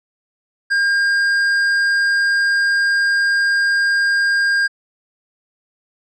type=tone with tanh clipping; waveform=sine; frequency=1609 Hz; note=G6; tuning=45 cents sharp; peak=-15 dBFS; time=0.7-4.68 s; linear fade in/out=20 ms; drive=10 dB; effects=low-pass 8000 Hz 12 dB/octave